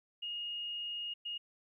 sine tone bursts at uneven times, 2859 Hz, F7, 40 cents sharp, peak -37 dBFS, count 2, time 0.22-1.14 / 1.25-1.38 s, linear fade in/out 10 ms, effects 13-bit

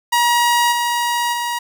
sawtooth tone with level steps, 954 Hz, A#5, 40 cents sharp, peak -9 / -13 / -16 dBFS, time 0.12-1.59 s, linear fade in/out 10 ms, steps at 0.71 / 1.32 s, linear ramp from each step 20 ms, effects none

